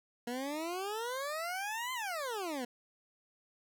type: exponential two-way sweep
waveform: 20% pulse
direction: up then down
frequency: 235.2 to 1046.5 to 235.2 Hz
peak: -31 dBFS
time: 0.27-2.65 s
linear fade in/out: 5 ms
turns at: 1.93 s
effects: none